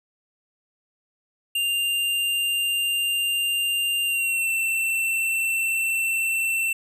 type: tone with pitch glide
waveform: square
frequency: 2794 to 2689 Hz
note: F7 to E7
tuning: 0 to +34 cents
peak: -22 dBFS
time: 1.55-6.73 s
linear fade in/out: 5 ms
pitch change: -66 cents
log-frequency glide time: 4.05-4.48 s
effects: none

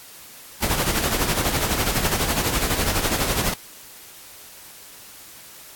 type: noise with tremolo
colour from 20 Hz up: pink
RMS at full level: -20 dBFS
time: 0.62-3.54 s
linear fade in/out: 5 ms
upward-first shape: sine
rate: 12 Hz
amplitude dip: 55%
effects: white hiss -43 dBFS RMS until 5.75 s + AAC 64 kbps

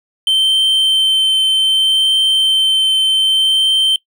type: tone with vibrato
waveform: triangle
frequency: 3105 Hz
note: G7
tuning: 17 cents flat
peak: -8 dBFS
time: 0.27-3.96 s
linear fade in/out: 2 ms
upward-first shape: triangle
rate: 0.65 Hz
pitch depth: 9 cents each way
effects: noise-tail reverb RT60 0.1 s tail -20 dB re dry

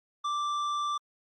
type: tone with tanh clipping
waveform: sine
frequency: 1174.7 Hz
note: D6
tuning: in tune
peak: -30 dBFS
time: 0.24-0.98 s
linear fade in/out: 10 ms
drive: 12 dB
effects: low-pass 7000 Hz 12 dB/octave + Opus 48 kbps

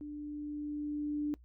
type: tone with level ramp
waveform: sine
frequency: 295.6 Hz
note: D4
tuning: 11 cents sharp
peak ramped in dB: -40 to -30 dBFS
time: 0.01-1.34 s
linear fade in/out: 0 ms
effects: noise-tail reverb RT60 0.1 s tail -22 dB re dry + added 60 Hz sine -55 dBFS peak until 1.44 s

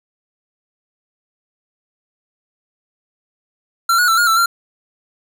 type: tone with pitch steps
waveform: square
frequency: 1363 / 1453 / 1336 / 1426 / 1330 / 1378 Hz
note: F6 / F#6 / E6 / F6 / E6 / F6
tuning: -43 / -32 / +23 / +36 / +15 / -24 cents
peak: -12 dBFS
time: 3.89-4.46 s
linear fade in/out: 5 ms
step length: 95 ms
effects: none

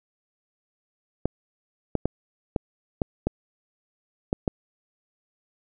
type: clicks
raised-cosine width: 2 ms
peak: -9 dBFS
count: 8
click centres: 1.256 / 1.953 / 2.056 / 2.562 / 3.018 / 3.27 / 4.329 / 4.478 s
effects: none

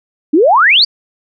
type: exponential sweep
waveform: sine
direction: up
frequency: 277.9 to 4890 Hz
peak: -5 dBFS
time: 0.33-0.85 s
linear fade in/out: 10 ms
effects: none

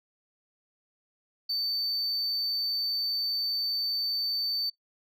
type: tone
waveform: sine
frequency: 4555 Hz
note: C#8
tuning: 46 cents sharp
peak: -25 dBFS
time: 1.49-4.7 s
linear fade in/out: 10 ms
effects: noise-tail reverb RT60 0.1 s tail -19 dB re dry + tanh soft clip ceiling -26 dBFS

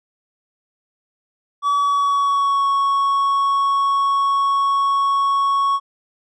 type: tone with pitch glide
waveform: triangle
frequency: 1142 to 1108.8 Hz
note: D6 to C#6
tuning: -49 to 0 cents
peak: -13 dBFS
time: 1.62-5.8 s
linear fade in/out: 50 ms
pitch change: -51 cents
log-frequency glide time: 1.74-2.67 s
effects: resampled to 22050 Hz

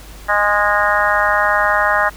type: harmonic tone with a mistuned harmonic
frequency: 206.3 Hz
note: G#3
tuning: 11 cents flat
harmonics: 3 / 4 / 5 / 6 / 7 / 8 / 9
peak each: -20 / -20 / -20 / -20 / -20 / -20 / -20 dBFS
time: 0.28-2.1 s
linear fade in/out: 20 ms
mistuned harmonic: 5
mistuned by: +18 cents
effects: added 50 Hz sine -35 dBFS peak until 2.16 s + pink hiss -40 dBFS RMS until 2.16 s

